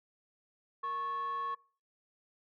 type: tone with frequency modulation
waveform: sine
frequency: 1102 Hz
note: C#6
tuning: 11 cents flat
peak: -32 dBFS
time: 0.83-1.55 s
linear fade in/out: 10 ms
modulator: 635 Hz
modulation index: 0.31
effects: noise-tail reverb RT60 0.4 s tail -24 dB re dry + tanh soft clip ceiling -31 dBFS